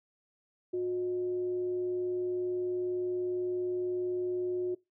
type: tone with frequency modulation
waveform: sine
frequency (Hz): 362.2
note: F#4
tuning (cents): -37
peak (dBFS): -29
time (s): 0.73-4.75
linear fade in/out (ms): 10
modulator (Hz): 254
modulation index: 0.22
effects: noise-tail reverb RT60 0.2 s tail -21 dB re dry + high-pass 150 Hz 12 dB/octave